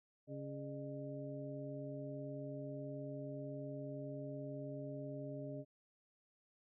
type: harmonic tone with a mistuned harmonic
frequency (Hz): 138.59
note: C#3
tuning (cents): 0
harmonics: 1 / 2 / 3 / 4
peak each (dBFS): -47 / -48 / -52 / -48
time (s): 0.27-5.65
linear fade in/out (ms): 50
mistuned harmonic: 4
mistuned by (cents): +150
effects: none